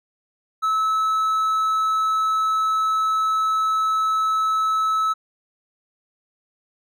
triangle tone, 1300 Hz, E6, 24 cents flat, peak -16 dBFS, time 0.62-5.14 s, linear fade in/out 20 ms, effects none

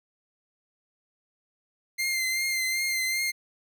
sawtooth tone with vibrato, 2093 Hz, C7, in tune, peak -22 dBFS, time 1.98-3.32 s, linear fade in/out 20 ms, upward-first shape triangle, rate 2.6 Hz, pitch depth 36 cents each way, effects none

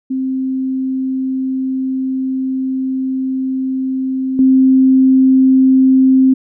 sine tone with level steps, 262.5 Hz, C4, 6 cents sharp, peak -15 / -6 dBFS, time 0.1-6.34 s, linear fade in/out 10 ms, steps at 4.39 s, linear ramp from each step 2 ms, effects none

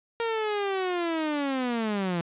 sawtooth linear sweep, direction down, 466.2 to 165.9 Hz, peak -22 dBFS, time 0.2-2.21 s, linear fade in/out 0 ms, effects resampled to 8000 Hz + 10-bit

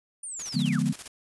sine linear sweep, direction down, 9397 to 1102 Hz, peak -34 dBFS, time 0.23-0.79 s, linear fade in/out 5 ms
white noise with tremolo, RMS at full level -39 dBFS, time 0.39-1.08 s, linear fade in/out 5 ms, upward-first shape square, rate 15 Hz, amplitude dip 70%
sine chord, D diminished seventh, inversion none, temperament equal with one note detuned, 146.83 / 174.61 / 211.2 / 246.9 Hz, D3 / F3 / Ab3 / Cb4, 0 / 0 / +29 / 0 cents, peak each -28 dBFS, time 0.54-0.93 s, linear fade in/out 10 ms
effects resampled to 24000 Hz

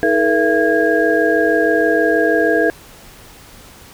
sine tone cluster, 319 / 429.3 / 475.6 / 672 / 1637 Hz, D#4 / A4 / A#4 / E5 / G#6, +43 / -43 / +35 / +33 / -25 cents, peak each -18 dBFS, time 0.03-2.7 s, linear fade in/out 0 ms, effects pink hiss -41 dBFS RMS until 3.93 s

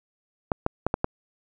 clicks, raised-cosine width 1 ms, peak -8 dBFS, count 5, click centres 0.518 / 0.664 / 0.866 / 0.941 / 1.044 s, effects none

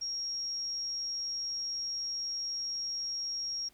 sine tone, 5588 Hz, F8, in tune, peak -33 dBFS, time 0.01-3.69 s, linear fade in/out 10 ms, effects pink hiss -65 dBFS RMS until 3.73 s

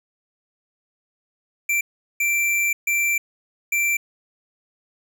square tone bursts at uneven times, 2349 Hz, D7, in tune, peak -19 dBFS, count 4, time 1.69-1.81 / 2.2-2.73 / 2.87-3.18 / 3.72-3.97 s, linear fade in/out 5 ms, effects none

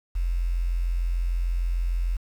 sine tone with quantisation, 43.33 Hz, F1, 13 cents flat, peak -22 dBFS, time 0.15-2.17 s, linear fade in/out 10 ms, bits 8, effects none

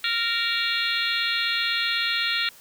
harmonic tone with a mistuned harmonic, 464 Hz, A#4, 8 cents flat, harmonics 3 / 4 / 5 / 6 / 7 / 8 / 9, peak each -30 / -30 / -30 / -30 / -30 / -30 / -30 dBFS, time 0.04-2.49 s, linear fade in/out 2 ms, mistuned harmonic 7, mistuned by +64 cents, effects white hiss -50 dBFS RMS until 2.6 s

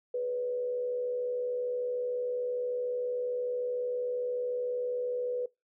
sine tone with frequency modulation, 493.9 Hz, B4, in tune, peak -29 dBFS, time 0.14-5.46 s, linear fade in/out 5 ms, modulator 73.3 Hz, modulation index 0.32, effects noise-tail reverb RT60 0.2 s tail -22 dB re dry

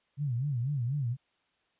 sine tone with vibrato, 131.5 Hz, C3, 9 cents sharp, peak -28 dBFS, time 0.17-1.17 s, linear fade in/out 50 ms, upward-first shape sine, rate 4.1 Hz, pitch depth 210 cents each way, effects white hiss -73 dBFS RMS until 1.79 s + resampled to 8000 Hz

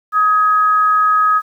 sine tone pair together, 1261.9 / 1661.2 Hz, D#6 / G#6, +24 / 0 cents, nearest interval perfect fourth, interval 476 cents, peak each -10 / -21 dBFS, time 0.12-1.42 s, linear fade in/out 50 ms, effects 8-bit

